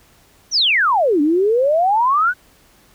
sine exponential two-way sweep, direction down then up, 6190 to 283.7 to 1532 Hz, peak -12 dBFS, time 0.51-2.34 s, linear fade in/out 50 ms, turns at 1.21 s, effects pink hiss -52 dBFS RMS until 2.94 s

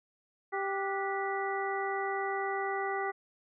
harmonic tone with a mistuned harmonic, 392 Hz, G4, in tune, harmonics 1 / 2 / 3 / 4 / 5, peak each -35 / -35 / -39 / -42 / -38 dBFS, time 0.52-3.12 s, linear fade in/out 20 ms, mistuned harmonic 4, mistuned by -110 cents, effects none

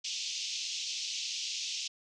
white band-pass noise, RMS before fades -37 dBFS, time 0.04-1.88 s, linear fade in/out 10 ms, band 2600 to 6400 Hz, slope 48 dB/octave, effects none

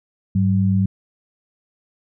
sine tone pair together, 100.81 / 190.3 Hz, G2 / F#3, +49 / +49 cents, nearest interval major seventh, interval 1100 cents, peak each -17 dBFS, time 0.35-0.86 s, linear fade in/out 5 ms, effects none

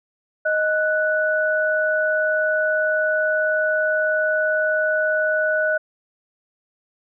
sine tone pair together, 622.7 / 1481 Hz, D#5 / F#6, +1 / +1 cents, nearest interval octave + minor third, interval 1500 cents, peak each -20 dBFS, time 0.45-5.78 s, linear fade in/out 10 ms, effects none

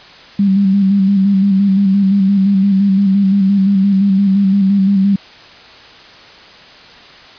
sine tone with vibrato, 196 Hz, G3, in tune, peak -8 dBFS, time 0.39-5.16 s, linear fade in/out 5 ms, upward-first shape square, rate 5.8 Hz, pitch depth 38 cents each way, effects white hiss -38 dBFS RMS until 7.38 s + resampled to 11025 Hz

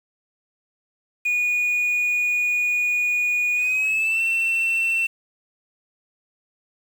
sine tone with pitch glide, 2455 to 2693 Hz, D#7 to E7, -24 to +36 cents, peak -16 dBFS, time 1.25-5.07 s, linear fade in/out 10 ms, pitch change +160 cents, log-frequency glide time 3.55-4.22 s, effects tanh soft clip ceiling -18 dBFS + 7-bit

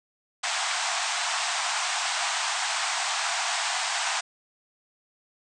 pink band-pass noise, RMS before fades -28 dBFS, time 0.43-4.21 s, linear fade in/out 10 ms, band 670 to 8700 Hz, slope 96 dB/octave, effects none

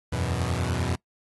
sawtooth chord, E suspended second, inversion none, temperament equal, 82.41 / 92.5 / 123.47 Hz, E2 / F#2 / B2, 0 / 0 / 0 cents, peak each -25 dBFS, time 0.12-0.96 s, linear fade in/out 10 ms, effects noise-tail reverb RT60 0.1 s tail -23 dB re dry + AAC 32 kbps

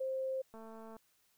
sine tone, 527 Hz, C5, 12 cents sharp, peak -34 dBFS, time 0-0.42 s, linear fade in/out 10 ms
click train, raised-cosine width 1 ms, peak -39 dBFS, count 96, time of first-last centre 0.54-0.966 s, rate 223 Hz
effects white hiss -73 dBFS RMS until 1.37 s

